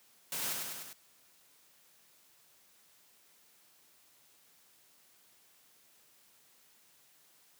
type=noise with echo; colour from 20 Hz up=white; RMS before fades=-37 dBFS; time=0.32-0.53 s; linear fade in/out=2 ms; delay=100 ms; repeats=4; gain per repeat=-3 dB; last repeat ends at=0.93 s; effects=white hiss -65 dBFS RMS until 7.59 s + high-pass 100 Hz 12 dB/octave